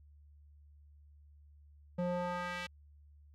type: tone with band-pass filter sweep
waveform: square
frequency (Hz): 177.1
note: F3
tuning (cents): +24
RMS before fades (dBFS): -37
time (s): 1.98-2.67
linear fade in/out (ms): 10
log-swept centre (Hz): 370 to 2700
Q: 1.3
effects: added 73 Hz sine -57 dBFS peak until 3.34 s